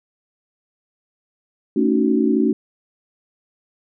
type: chord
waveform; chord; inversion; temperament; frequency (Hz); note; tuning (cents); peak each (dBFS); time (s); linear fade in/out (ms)
sine; D# half-diminished seventh; second; just; 224 / 280 / 311.1 / 373.4; A3 / C#4 / D#4 / F#4; +31 / +18 / 0 / +16; -19 / -19 / -21 / -21; 1.76-2.53; 5
effects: none